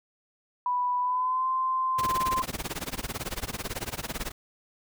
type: tone with pitch glide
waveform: sine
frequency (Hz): 987.8 to 1039.3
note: B5 to C6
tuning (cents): 0 to -12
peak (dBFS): -24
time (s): 0.66-2.42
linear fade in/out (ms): 2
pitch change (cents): +88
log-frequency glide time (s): 1-1.47
type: noise with tremolo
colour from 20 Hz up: pink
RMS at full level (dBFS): -31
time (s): 1.98-4.32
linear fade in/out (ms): 10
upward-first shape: sine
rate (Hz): 18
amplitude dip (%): 95
effects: none